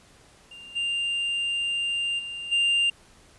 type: tone with level steps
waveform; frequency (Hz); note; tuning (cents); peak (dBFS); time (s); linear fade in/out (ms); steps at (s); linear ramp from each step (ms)
triangle; 2793; F7; -1; -40 / -23 / -31 / -18; 0.51-2.9; 5; 0.75 / 2.18 / 2.51; 20
effects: pink hiss -55 dBFS RMS until 3.38 s + resampled to 24000 Hz